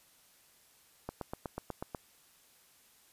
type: click train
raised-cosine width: 1 ms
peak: -23 dBFS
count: 8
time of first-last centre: 1.09-1.948 s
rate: 8.16 Hz
effects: white hiss -64 dBFS RMS until 3.12 s + resampled to 32000 Hz